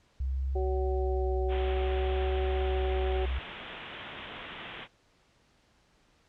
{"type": "tone with vibrato", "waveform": "sine", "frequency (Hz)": 65.41, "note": "C2", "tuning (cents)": 0, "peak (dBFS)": -28, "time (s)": [0.2, 3.39], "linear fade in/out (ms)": 5, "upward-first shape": "sine", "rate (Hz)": 0.58, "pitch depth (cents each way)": 36}
{"type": "harmonic tone", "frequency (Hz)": 187.9, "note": "F#3", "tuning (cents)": 27, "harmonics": [2, 3, 4], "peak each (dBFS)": [-31, -40, -38], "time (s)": [0.55, 3.26], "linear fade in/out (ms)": 10}
{"type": "low-pass noise", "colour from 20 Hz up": "white", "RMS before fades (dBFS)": -43, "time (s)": [1.48, 4.88], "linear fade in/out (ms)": 50, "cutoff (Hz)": 3500, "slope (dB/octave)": 96}
{"effects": ["pink hiss -66 dBFS RMS until 6.28 s", "low-pass 6000 Hz 12 dB/octave"]}